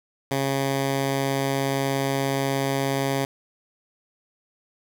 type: tone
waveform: 10% pulse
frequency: 136.8 Hz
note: C#3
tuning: 23 cents flat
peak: -14 dBFS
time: 0.31-3.25 s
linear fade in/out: 2 ms
effects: none